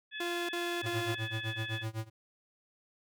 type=harmonic tone; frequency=858 Hz; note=A5; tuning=44 cents flat; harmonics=2 / 3 / 4; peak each=-40 / -45 / -42 dBFS; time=0.11-1.86 s; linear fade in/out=50 ms
type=tone bursts; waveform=sawtooth; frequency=347.2 Hz; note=F4; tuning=10 cents flat; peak=-30 dBFS; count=3; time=0.2-1.148 s; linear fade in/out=5 ms; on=290 ms; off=39 ms
type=tone with tremolo; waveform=square; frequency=110.8 Hz; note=A2; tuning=13 cents sharp; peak=-33 dBFS; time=0.82-2.1 s; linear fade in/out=50 ms; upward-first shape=sine; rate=7.9 Hz; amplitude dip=95%
effects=none